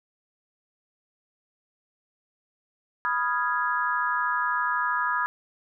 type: chord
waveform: sine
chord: F half-diminished seventh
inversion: second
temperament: equal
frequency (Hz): 987.8 / 1244.5 / 1396.9 / 1661.2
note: Cb6 / Eb6 / F6 / Ab6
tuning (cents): 0 / 0 / 0 / 0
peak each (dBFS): -28 / -28 / -32 / -28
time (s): 3.05-5.26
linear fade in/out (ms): 0
effects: none